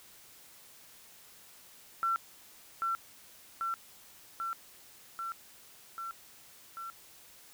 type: tone with echo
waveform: sine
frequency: 1349 Hz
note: E6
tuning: 40 cents sharp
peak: -27 dBFS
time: 2.03-2.16 s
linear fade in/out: 0 ms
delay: 790 ms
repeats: 6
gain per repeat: -2 dB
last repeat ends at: 6.9 s
effects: white hiss -56 dBFS RMS until 7.53 s